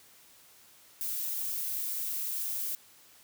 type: noise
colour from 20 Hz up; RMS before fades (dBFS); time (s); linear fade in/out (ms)
violet; -34; 1.01-2.75; 0
effects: white hiss -58 dBFS RMS until 3.23 s + high-pass 60 Hz 12 dB/octave